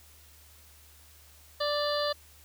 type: harmonic tone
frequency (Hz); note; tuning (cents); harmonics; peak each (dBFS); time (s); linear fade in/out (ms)
587.3; D5; 0; 1 / 2 / 3 / 5 / 6 / 7 / 8; -29 / -34 / -38 / -42 / -38 / -37 / -38; 1.6-2.13; 10
effects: added 75 Hz sine -57 dBFS peak until 2.44 s + white hiss -57 dBFS RMS until 2.44 s